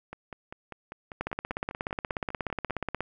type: two click trains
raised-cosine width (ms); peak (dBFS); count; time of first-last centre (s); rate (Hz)
0.5; -24 / -15; 14 / 31; 0.13-2.699 / 1.21-3.006; 5.06 / 16.7
effects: none